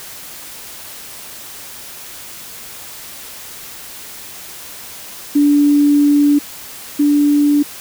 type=tone pair in turn; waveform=sine; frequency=290 / 291.2 Hz; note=D4 / D4; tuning=-22 / -15 cents; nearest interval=unison; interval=7 cents; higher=second; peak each=-8 / -9 dBFS; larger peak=first; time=5.35-6.39 / 6.99-7.63 s; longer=first; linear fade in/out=10 ms; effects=white hiss -33 dBFS RMS until 7.8 s